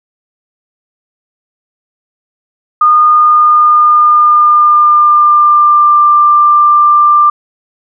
sine tone with pitch glide, 1222 to 1187.2 Hz, D#6 to D6, -32 to +18 cents, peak -3 dBFS, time 2.81-7.3 s, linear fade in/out 5 ms, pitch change -50 cents, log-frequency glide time 3.07-6.02 s, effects none

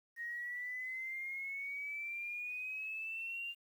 sine exponential sweep, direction up, 1864.7 to 2802 Hz, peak -39 dBFS, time 0.16-3.55 s, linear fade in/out 50 ms, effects 11-bit

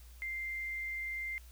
sine tone, 2093 Hz, C7, in tune, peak -36 dBFS, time 0.22-1.38 s, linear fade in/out 0 ms, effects added 60 Hz sine -51 dBFS peak until 1.51 s + white hiss -62 dBFS RMS until 1.51 s

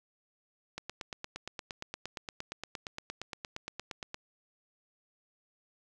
click train, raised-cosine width 0.2 ms, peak -21 dBFS, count 30, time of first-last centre 0.78-4.144 s, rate 8.62 Hz, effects none

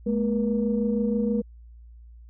sine tone cluster, 212.6 / 238.9 / 478.4 Hz, G#3 / A#3 / A#4, +41 / +43 / +45 cents, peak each -23 / -29 / -27 dBFS, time 0.06-1.42 s, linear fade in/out 10 ms, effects tanh soft clip ceiling -12 dBFS + added 58 Hz sine -44 dBFS peak until 2.29 s

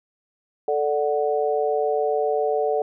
sine chord, D major, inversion second, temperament equal, 440 / 587.3 / 740 Hz, A4 / D5 / F#5, 0 / 0 / 0 cents, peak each -22 / -25 / -25 dBFS, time 0.68-2.82 s, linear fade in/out 2 ms, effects none

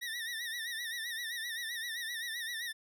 25% pulse tone with vibrato, 1859 Hz, A#6, 5 cents flat, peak -33 dBFS, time 0.01-2.73 s, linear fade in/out 20 ms, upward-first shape sine, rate 7.7 Hz, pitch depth 92 cents each way, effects none

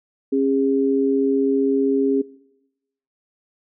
sine tone pair together, 272 / 407.5 Hz, C#4 / G#4, -33 / -33 cents, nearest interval perfect fifth, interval 700 cents, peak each -18 / -20 dBFS, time 0.32-2.22 s, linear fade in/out 10 ms, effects noise-tail reverb RT60 0.9 s tail -22 dB re dry

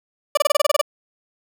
30% pulse tone bursts, 587.3 Hz, D5, in tune, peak -10 dBFS, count 10, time 0.35-0.814 s, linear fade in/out 5 ms, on 23 ms, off 26 ms, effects none

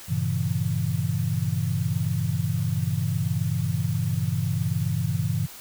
sine chord, G diminished seventh, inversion none, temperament equal with one note detuned, 98 / 116.54 / 137.24 / 164.81 Hz, G2 / Bb2 / Db3 / Fb3, 0 / 0 / -17 / 0 cents, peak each -28 dBFS, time 0.08-5.47 s, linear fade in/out 20 ms, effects white hiss -43 dBFS RMS until 5.6 s

